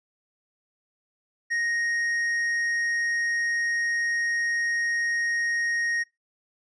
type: tone with tanh clipping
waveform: triangle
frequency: 1869 Hz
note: A#6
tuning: 4 cents sharp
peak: -25 dBFS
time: 1.5-6.04 s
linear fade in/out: 20 ms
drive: 10 dB
effects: noise-tail reverb RT60 0.2 s tail -22 dB re dry + resampled to 22050 Hz